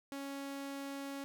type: tone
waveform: sawtooth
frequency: 277.2 Hz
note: C#4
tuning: in tune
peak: -37 dBFS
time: 0.12-1.24 s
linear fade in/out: 0 ms
effects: none